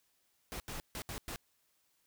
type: noise bursts at uneven times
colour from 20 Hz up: pink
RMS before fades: -42 dBFS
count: 5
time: 0.52-0.6 / 0.68-0.8 / 0.95-1.02 / 1.09-1.18 / 1.28-1.36 s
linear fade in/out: 0 ms
effects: white hiss -75 dBFS RMS until 2.06 s